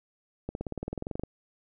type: accelerating click train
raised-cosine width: 2 ms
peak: -20 dBFS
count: 16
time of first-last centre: 0.49-1.236 s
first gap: 61 ms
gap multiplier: 0.97
effects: none